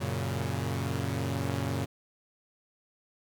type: chord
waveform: sawtooth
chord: F# major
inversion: none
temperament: equal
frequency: 92.5 / 116.54 / 138.59 Hz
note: F#2 / A#2 / C#3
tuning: 0 / 0 / 0 cents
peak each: -30 dBFS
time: 0-1.86 s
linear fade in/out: 20 ms
effects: none